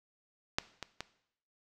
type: clicks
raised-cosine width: 0.2 ms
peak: -11 / -21 / -20 dBFS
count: 3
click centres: 0.585 / 0.827 / 1.006 s
effects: noise-tail reverb RT60 0.7 s tail -17 dB re dry